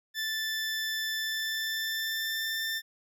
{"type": "tone with pitch glide", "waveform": "20% pulse", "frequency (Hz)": [1760, 1787.7], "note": ["A6", "A6"], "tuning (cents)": [0, 27], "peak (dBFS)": -25, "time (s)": [0.14, 2.82], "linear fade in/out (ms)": 50, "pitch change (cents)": 27, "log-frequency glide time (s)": [1.16, 2.69], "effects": []}